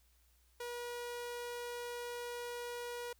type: tone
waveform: sawtooth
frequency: 481.6 Hz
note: B4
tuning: 44 cents flat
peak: -37 dBFS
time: 0.6-3.13 s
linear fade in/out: 5 ms
effects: added 60 Hz sine -68 dBFS peak until 3.19 s + white hiss -73 dBFS RMS until 3.19 s